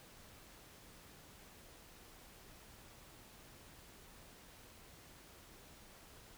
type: silence
effects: pink hiss -59 dBFS RMS until 6.37 s